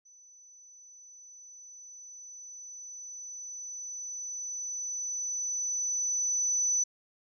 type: tone with level ramp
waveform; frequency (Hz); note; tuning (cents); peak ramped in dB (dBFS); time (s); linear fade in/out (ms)
sine; 5990; F#8; +20; -54 to -24; 0.05-6.84; 10
effects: none